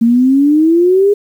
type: exponential sweep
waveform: sine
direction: up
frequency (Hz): 226.7 to 415.3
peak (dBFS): -6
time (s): 0.01-1.14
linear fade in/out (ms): 10
effects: 7-bit